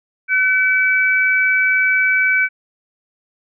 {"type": "tone pair together", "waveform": "sine", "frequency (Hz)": [1515, 2291], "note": ["F#6", "D7"], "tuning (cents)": [40, -44], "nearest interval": "perfect fifth", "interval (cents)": 716, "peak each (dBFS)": -15, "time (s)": [0.28, 2.49], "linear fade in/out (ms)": 50, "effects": []}